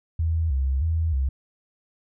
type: tone with vibrato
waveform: sine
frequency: 73.8 Hz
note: D2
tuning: 9 cents sharp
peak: -20 dBFS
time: 0.19-1.29 s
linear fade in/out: 5 ms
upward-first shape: square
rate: 1.6 Hz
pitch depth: 170 cents each way
effects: none